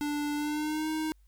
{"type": "tone with pitch glide", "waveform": "square", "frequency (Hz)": [293.7, 313], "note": ["D4", "D#4"], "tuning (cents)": [0, 10], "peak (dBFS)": -30, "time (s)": [0.01, 1.12], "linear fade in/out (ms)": 0, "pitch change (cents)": 110, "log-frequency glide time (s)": [0.35, 0.89], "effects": ["added 50 Hz sine -57 dBFS peak until 1.27 s", "white hiss -75 dBFS RMS until 1.27 s"]}